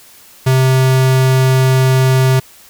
square tone, 130.81 Hz, C3, in tune, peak -9 dBFS, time 0.46-2.4 s, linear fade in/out 10 ms, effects white hiss -42 dBFS RMS until 2.69 s

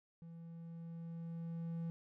triangle tone with level ramp, 166.7 Hz, E3, 20 cents sharp, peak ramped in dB -48 to -36 dBFS, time 0.22-1.9 s, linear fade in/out 0 ms, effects none

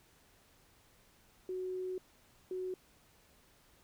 sine tone bursts at uneven times, 370 Hz, F#4, in tune, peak -36 dBFS, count 2, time 1.49-1.98 / 2.51-2.74 s, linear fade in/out 2 ms, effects pink hiss -66 dBFS RMS until 3.83 s

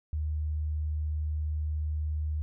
sine tone, 76.4 Hz, D#2, 31 cents flat, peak -28 dBFS, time 0.13-2.42 s, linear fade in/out 0 ms, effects none

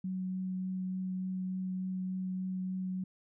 sine tone with vibrato, 186.1 Hz, F#3, 10 cents sharp, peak -33 dBFS, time 0.04-3.04 s, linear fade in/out 5 ms, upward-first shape triangle, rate 3.4 Hz, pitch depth 9 cents each way, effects none

